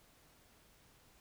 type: silence
effects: pink hiss -66 dBFS RMS until 1.2 s